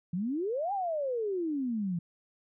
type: exponential two-way sweep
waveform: sine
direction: up then down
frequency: 165.4 to 824 to 165.4 Hz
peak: -29 dBFS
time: 0.13-1.99 s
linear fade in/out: 5 ms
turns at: 0.73 s
effects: none